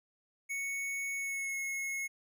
square tone with pitch glide, 2217 to 2176 Hz, C#7 to C#7, 0 to -33 cents, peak -35 dBFS, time 0.49-2.08 s, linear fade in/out 20 ms, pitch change -33 cents, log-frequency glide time 1.15-1.57 s, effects none

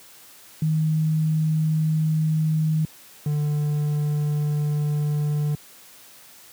sine / triangle tone pair in turn, 156.8 / 148.31 Hz, D#3 / D3, +14 / +17 cents, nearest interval minor second, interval 97 cents, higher first, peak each -18 dBFS, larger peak neither, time 0.62-2.85 / 3.26-5.55 s, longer second, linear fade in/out 2 ms, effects white hiss -48 dBFS RMS until 6.52 s + high-pass 80 Hz 12 dB/octave

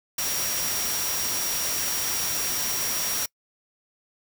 sine tone in noise, 5660 Hz, F8, 22 cents sharp, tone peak -30 dBFS, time 0.18-3.26 s, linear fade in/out 5 ms, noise white, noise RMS -28 dBFS, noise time 0.18-3.26 s, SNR -5 dB, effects noise-tail reverb RT60 0.1 s tail -26 dB re dry

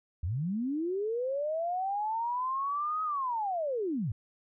sine linear two-way sweep, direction up then down, 73.2 to 1274 to 88.6 Hz, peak -29 dBFS, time 0.23-4.12 s, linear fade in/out 5 ms, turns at 3.03 s, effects none

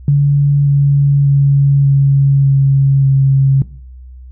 sine tone with pitch steps, 142.8 / 141.4 / 140.02 / 138.65 / 137.3 / 135.96 Hz, D3 / C#3 / C#3 / C#3 / C#3 / C#3, -48 / +35 / +18 / +1 / -16 / -33 cents, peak -6 dBFS, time 0.08-3.62 s, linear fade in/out 2 ms, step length 590 ms, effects noise-tail reverb RT60 0.5 s tail -18 dB re dry + added 63 Hz sine -31 dBFS peak until 4.31 s

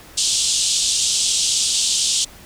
white band-pass noise, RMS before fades -19 dBFS, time 0.17-2.25 s, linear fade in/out 10 ms, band 3000 to 8500 Hz, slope 48 dB/octave, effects pink hiss -43 dBFS RMS until 2.45 s

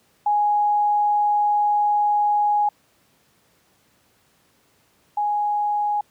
sine tone pair in turn, 830.6 / 830.6 Hz, G#5 / G#5, 0 / 0 cents, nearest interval unison, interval 0 cents, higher neither, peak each -16 / -19 dBFS, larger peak first, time 0.26-2.69 / 5.17-6.01 s, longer first, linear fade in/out 5 ms, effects pink hiss -61 dBFS RMS until 6.1 s + high-pass 100 Hz 12 dB/octave

